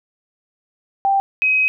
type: tone pair in turn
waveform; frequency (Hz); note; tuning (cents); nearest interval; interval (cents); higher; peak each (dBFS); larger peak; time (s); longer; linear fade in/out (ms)
sine; 786 / 2532; G5 / D#7; +4 / +30; octave + minor sixth; 2026; second; -13; neither; 1.05-1.2 / 1.42-1.68; second; 0
effects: none